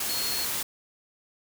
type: tone in noise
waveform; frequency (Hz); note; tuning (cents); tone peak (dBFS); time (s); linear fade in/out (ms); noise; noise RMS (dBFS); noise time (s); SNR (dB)
sine; 4312; C#8; -49; -31; 0.09-0.45; 5; white; -30; 0-0.63; -4
effects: none